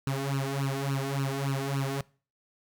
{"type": "tone with flanger", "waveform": "sawtooth", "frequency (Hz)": 137.2, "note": "C#3", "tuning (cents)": -17, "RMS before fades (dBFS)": -30, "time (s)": [0.07, 2.01], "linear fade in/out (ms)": 0, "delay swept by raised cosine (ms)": [0.71, 2.81], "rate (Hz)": 3.5, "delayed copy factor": 1, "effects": ["noise-tail reverb RT60 0.4 s tail -23 dB re dry"]}